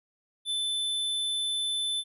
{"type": "tone", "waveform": "square", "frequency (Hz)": 3520, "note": "A7", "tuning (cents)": 0, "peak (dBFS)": -28, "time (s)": [0.45, 2.04], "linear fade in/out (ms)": 50, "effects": ["resampled to 32000 Hz"]}